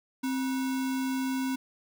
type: tone with sample-and-hold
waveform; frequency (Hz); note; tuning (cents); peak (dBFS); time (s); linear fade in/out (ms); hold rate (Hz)
sine; 262.7; C4; +7; -27; 0.23-1.56; 10; 1225
effects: none